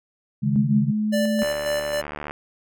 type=chord; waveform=sine; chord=C# suspended second; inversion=none; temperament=equal; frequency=138.59 / 155.56 / 207.7 Hz; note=C#3 / D#3 / G#3; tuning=0 / 0 / 0 cents; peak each=-22 / -26 / -22 dBFS; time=0.42-0.92 s; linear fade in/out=20 ms
type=tone with pitch glide; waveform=sine; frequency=213 to 217.1 Hz; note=G#3 to A3; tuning=+44 to -23 cents; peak=-20 dBFS; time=0.56-1.43 s; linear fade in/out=0 ms; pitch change=+33 cents; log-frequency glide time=1.06-1.25 s
type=tone with tremolo; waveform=square; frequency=587.3 Hz; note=D5; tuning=in tune; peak=-22 dBFS; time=1.12-2.02 s; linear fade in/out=20 ms; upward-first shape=square; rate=3.7 Hz; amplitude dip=40%
type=click train; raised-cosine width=0.5 ms; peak=-16 dBFS; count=67; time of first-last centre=1.42-2.309 s; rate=74.2 Hz
effects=none